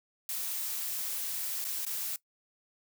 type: noise with dropouts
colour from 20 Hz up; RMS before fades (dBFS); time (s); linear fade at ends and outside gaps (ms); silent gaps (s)
blue; -35; 0.29-2.16; 1; 1.643-1.65 / 1.851-1.865
effects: noise-tail reverb RT60 0.1 s tail -20 dB re dry